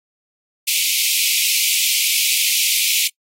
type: high-pass noise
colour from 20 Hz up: pink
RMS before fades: -18 dBFS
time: 0.67-3.08 s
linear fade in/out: 10 ms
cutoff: 2200 Hz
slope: 96 dB/octave
effects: noise-tail reverb RT60 0.1 s tail -22 dB re dry + AAC 48 kbps